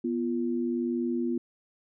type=tone pair together; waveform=sine; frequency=244.3 / 345.5 Hz; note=B3 / F4; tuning=-19 / -19 cents; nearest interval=tritone; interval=600 cents; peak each=-28 / -30 dBFS; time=0.04-1.38 s; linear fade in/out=5 ms; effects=none